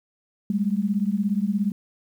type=beating tone pair; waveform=sine; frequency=196 / 213 Hz; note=G3 / G#3; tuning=0 / +44 cents; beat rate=17 Hz; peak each=-23 / -24 dBFS; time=0.5-1.72 s; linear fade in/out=2 ms; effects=9-bit